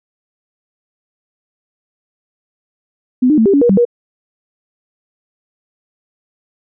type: tone with pitch steps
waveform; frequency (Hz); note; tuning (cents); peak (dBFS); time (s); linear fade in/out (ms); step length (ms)
sine; 252.4 / 303.8 / 222.6 / 395.4 / 283 / 478.8 / 194.3 / 478.6; B3 / D#4 / A3 / G4 / C#4 / A#4 / G3 / A#4; +38 / -41 / +20 / +15 / +36 / +46 / -15 / +46; -7; 3.22-3.852; 10; 79
effects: none